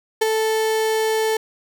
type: tone with ADSR envelope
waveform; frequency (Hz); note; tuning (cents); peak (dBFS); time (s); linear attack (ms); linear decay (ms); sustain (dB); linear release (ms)
35% pulse; 439.7; A4; -1; -11; 0.21-1.37; 10; 20; -5; 4
effects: none